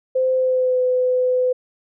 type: tone with pitch glide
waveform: sine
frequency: 517 to 504.9 Hz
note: C5 to B4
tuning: -21 to +38 cents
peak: -15 dBFS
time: 0.15-1.53 s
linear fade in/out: 10 ms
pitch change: -41 cents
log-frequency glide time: 0.35-0.81 s
effects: none